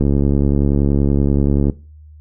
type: click train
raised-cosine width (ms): 3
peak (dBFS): -3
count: 120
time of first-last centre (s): 0.01-1.698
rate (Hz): 70.5
effects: noise-tail reverb RT60 0.3 s tail -18 dB re dry + added 76 Hz sine -38 dBFS peak until 2.2 s